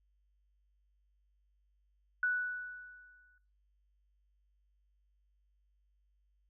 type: tone with exponential decay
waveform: sine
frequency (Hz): 1480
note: F#6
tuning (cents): 0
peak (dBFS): -27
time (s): 2.23-3.38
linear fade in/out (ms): 2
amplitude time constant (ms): 250
effects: noise-tail reverb RT60 0.4 s tail -21 dB re dry + added 50 Hz sine -70 dBFS peak until 6.49 s